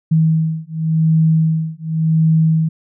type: beating tone pair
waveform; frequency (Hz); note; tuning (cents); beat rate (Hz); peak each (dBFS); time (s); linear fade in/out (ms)
sine; 159.6 / 160.5; D#3 / E3; +44 / -46; 0.9; -15; 0.11-2.69; 10
effects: none